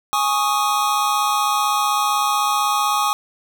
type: chord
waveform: square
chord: Ab suspended fourth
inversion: none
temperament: equal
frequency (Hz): 830.6 / 1108.7 / 1244.5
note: Ab5 / Db6 / Eb6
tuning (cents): 0 / 0 / 0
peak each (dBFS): -22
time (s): 0.13-3.13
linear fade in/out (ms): 0
effects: none